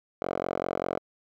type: tone with band-pass filter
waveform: 5% pulse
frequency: 45.09 Hz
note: F#1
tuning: 44 cents flat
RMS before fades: -31 dBFS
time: 0.22-0.99 s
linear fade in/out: 0 ms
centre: 700 Hz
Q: 2.2
effects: none